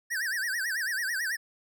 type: tone with vibrato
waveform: square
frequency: 1709 Hz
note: G#6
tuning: 49 cents sharp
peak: -29 dBFS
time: 0.1-1.37 s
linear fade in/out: 20 ms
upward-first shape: sine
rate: 9.1 Hz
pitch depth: 210 cents each way
effects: none